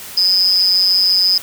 sine tone with amplitude modulation, 5030 Hz, D#8, 18 cents sharp, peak -6 dBFS, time 0.17-1.38 s, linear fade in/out 5 ms, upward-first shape sine, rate 186 Hz, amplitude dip 100%, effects white hiss -32 dBFS RMS until 1.42 s

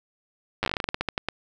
slowing click train, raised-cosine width 0.3 ms, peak -9 dBFS, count 17, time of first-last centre 0.63-1.286 s, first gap 9 ms, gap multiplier 1.18, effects none

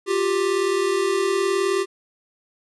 square tone pair together, 353.7 / 392.9 Hz, F4 / G4, +22 / +4 cents, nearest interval major second, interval 182 cents, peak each -25 / -21 dBFS, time 0.06-1.86 s, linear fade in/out 50 ms, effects resampled to 24000 Hz

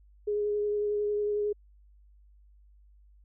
sine tone with vibrato, 415.6 Hz, G#4, 1 cent sharp, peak -26 dBFS, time 0.27-1.53 s, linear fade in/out 10 ms, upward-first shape sine, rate 11 Hz, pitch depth 13 cents each way, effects added 50 Hz sine -55 dBFS peak until 3.24 s

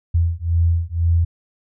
sine beating tone pair, 83.3 / 85.3 Hz, E2 / F2, +19 / -40 cents, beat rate 2 Hz, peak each -18 dBFS, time 0.14-1.25 s, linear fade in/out 10 ms, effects none

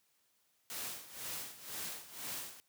white noise with tremolo, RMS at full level -41 dBFS, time 0.7-2.6 s, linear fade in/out 0 ms, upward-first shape sine, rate 2 Hz, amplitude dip 80%, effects white hiss -75 dBFS RMS until 2.68 s + high-pass 80 Hz 12 dB/octave

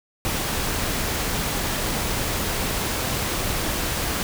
pink noise, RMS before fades -25 dBFS, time 0.25-4.23 s, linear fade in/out 0 ms, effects none

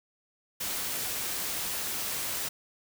white noise, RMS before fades -33 dBFS, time 0.6-2.49 s, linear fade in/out 10 ms, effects none

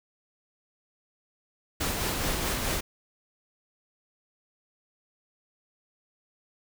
pink noise with tremolo, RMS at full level -28 dBFS, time 1.8-2.81 s, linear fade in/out 10 ms, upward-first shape sine, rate 4.7 Hz, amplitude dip 30%, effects none

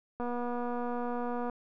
click train, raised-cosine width 1 ms, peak -23 dBFS, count 315, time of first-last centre 0.2-1.498 s, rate 242 Hz, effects none

